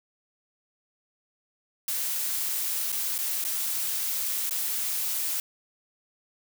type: noise with dropouts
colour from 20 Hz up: blue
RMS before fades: -29 dBFS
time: 1.88-5.4 s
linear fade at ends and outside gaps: 1 ms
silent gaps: 2.919-2.926 / 3.18-3.187 / 3.441-3.449 / 4.495-4.509 s
effects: none